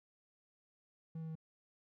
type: tone with pitch steps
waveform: triangle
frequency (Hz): 161.8 / 160.68 / 159.57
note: E3 / E3 / D#3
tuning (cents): -32 / -44 / +44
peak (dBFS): -39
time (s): 1.15-1.354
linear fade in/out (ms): 5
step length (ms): 68
effects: none